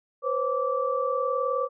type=tone cluster; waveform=sine; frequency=498.6 / 538 / 1163 Hz; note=B4 / C5 / D6; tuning=+16 / +48 / -17 cents; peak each=-28 dBFS; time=0.22-1.69 s; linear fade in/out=50 ms; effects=none